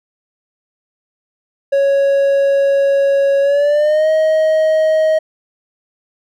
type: tone with pitch glide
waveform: triangle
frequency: 554.4 to 629.5 Hz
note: C#5 to D#5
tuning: 0 to +20 cents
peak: -8 dBFS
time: 1.72-5.19 s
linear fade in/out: 10 ms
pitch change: +220 cents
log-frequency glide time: 3.41-4.09 s
effects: none